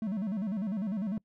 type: tone with vibrato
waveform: triangle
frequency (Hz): 203.3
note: G#3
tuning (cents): -37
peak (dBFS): -28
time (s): 0.02-1.18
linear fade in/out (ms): 2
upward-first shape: square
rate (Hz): 10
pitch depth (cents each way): 140
effects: noise-tail reverb RT60 0.1 s tail -25 dB re dry